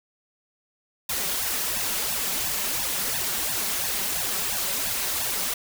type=noise with flanger; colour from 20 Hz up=white; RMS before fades=-27 dBFS; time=1.09-5.54 s; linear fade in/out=5 ms; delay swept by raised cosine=1.1 to 5.3 ms; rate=2.9 Hz; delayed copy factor=+0.85; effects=none